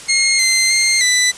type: tone with pitch steps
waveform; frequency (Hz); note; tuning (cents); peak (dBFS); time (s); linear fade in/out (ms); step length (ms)
15% pulse; 2146 / 2077 / 2110 / 1990; C7 / C7 / C7 / B6; +43 / -13 / +14 / +13; -5; 0.08-1.32; 20; 310
effects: white hiss -34 dBFS RMS until 1.37 s + resampled to 22050 Hz